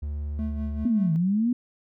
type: tone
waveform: triangle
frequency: 73.42 Hz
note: D2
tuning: in tune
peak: -26 dBFS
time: 0.02-0.85 s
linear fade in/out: 10 ms
type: tone with tremolo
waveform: triangle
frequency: 218.4 Hz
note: A3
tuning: 13 cents flat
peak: -26 dBFS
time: 0.39-1.16 s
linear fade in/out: 0 ms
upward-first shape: sine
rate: 5.1 Hz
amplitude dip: 60%
type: linear two-way sweep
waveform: sine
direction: down then up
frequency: 250.6 to 155.56 to 250.6 Hz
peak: -20 dBFS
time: 0.85-1.53 s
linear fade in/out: 5 ms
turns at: 1.13 s
effects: none